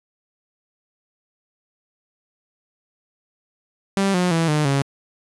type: tone with pitch steps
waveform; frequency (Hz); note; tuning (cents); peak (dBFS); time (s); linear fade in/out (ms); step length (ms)
sawtooth; 196 / 179.73 / 164.82 / 151.14 / 138.59; G3 / F3 / E3 / D#3 / C#3; 0 / +50 / 0 / -50 / 0; -13; 3.97-4.82; 0; 170
effects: resampled to 24000 Hz